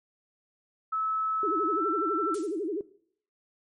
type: tone with pitch glide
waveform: sine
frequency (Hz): 1300 to 1335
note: E6 to E6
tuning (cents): -24 to +22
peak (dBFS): -26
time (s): 0.92-2.35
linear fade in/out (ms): 10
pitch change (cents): +46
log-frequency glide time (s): 1.75-1.83
type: tone with vibrato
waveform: sine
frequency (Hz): 364.2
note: F#4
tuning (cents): -27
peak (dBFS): -28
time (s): 1.43-2.81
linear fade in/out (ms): 2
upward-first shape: sine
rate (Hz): 12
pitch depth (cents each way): 280
type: noise with exponential decay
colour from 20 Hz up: violet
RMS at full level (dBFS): -33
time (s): 2.34-2.69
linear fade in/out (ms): 5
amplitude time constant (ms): 74
effects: noise-tail reverb RT60 0.6 s tail -18 dB re dry + MP3 48 kbps